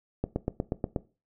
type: click train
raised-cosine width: 2 ms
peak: -14 dBFS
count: 7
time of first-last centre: 0.24-0.962 s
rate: 8.31 Hz
effects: noise-tail reverb RT60 0.3 s tail -18 dB re dry